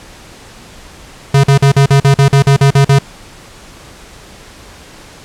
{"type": "tone bursts", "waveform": "square", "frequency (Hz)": 138.59, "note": "C#3", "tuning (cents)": 0, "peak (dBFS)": -5, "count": 12, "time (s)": [1.34, 2.988], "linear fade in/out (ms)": 5, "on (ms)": 97, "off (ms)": 44, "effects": ["pink hiss -36 dBFS RMS until 5.24 s", "low-pass 9000 Hz 12 dB/octave"]}